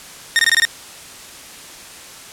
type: tone bursts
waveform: sawtooth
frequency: 1838 Hz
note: A#6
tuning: 25 cents flat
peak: -7 dBFS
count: 6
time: 0.36-0.651 s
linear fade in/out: 0 ms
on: 31 ms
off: 21 ms
effects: white hiss -37 dBFS RMS until 2.32 s + low-pass 10000 Hz 12 dB/octave